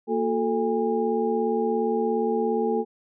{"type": "tone cluster", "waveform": "sine", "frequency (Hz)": [231.2, 362.6, 439.8, 813], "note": ["A#3", "F#4", "A4", "G#5"], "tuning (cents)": [-14, -35, -1, -37], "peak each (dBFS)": [-27, -29, -24, -30], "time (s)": [0.07, 2.85], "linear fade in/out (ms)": 50, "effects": []}